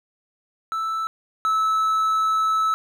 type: tone pair in turn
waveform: triangle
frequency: 1318.5 / 1304.1 Hz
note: E6 / E6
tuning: 0 / -19 cents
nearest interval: unison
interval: 19 cents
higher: first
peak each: -21 / -16 dBFS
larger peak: second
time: 0.72-1.07 / 1.45-2.74 s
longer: second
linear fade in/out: 0 ms
effects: none